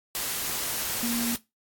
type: tone in noise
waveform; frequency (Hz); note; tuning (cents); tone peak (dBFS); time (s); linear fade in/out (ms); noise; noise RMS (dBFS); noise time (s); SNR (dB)
sine; 235.8; A#3; +20; -27; 1.03-1.35; 0; white; -30; 0.15-1.36; 0
effects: noise-tail reverb RT60 0.2 s tail -18 dB re dry + AAC 64 kbps